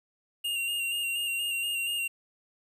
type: tone with vibrato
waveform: square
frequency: 2794 Hz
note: F7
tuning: in tune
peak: -29 dBFS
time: 0.44-2.08 s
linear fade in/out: 10 ms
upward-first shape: square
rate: 4.2 Hz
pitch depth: 25 cents each way
effects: 10-bit